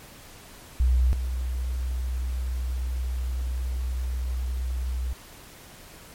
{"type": "tone pair in turn", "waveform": "sine", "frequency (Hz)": [62.4, 62.63], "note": ["B1", "B1"], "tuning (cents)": [19, 25], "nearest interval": "unison", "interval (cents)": 6, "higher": "second", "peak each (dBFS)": [-17, -25], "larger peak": "first", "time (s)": [[0.8, 1.13], [1.13, 5.13]], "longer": "second", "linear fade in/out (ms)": 0, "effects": ["pink hiss -47 dBFS RMS until 6.14 s", "MP3 64 kbps"]}